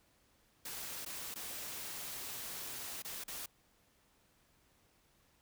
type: noise with dropouts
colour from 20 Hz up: white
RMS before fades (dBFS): -44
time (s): 0.65-3.46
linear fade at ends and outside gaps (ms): 5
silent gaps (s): 1.05-1.061 / 1.342-1.357 / 3.023-3.047 / 3.239-3.279
effects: pink hiss -71 dBFS RMS until 5.41 s